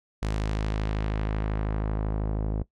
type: tone with low-pass filter sweep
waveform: sawtooth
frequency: 52.8 Hz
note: G#1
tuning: 29 cents sharp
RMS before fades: -28 dBFS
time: 0.22-2.63 s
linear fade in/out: 10 ms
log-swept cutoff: 8200 to 570 Hz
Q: 0.77
effects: noise-tail reverb RT60 0.1 s tail -18 dB re dry